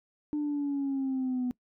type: linear sweep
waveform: sine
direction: down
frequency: 299.6 to 246.9 Hz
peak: -26 dBFS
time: 0.33-1.51 s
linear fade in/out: 0 ms
effects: noise-tail reverb RT60 0.1 s tail -23 dB re dry + tanh soft clip ceiling -25 dBFS